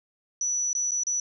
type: tone with dropouts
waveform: sine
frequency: 5920 Hz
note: F#8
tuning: in tune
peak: -24 dBFS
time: 0.41-1.2 s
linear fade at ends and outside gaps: 2 ms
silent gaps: 0.731-0.75 / 0.91-0.917 / 1.035-1.068 s
effects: none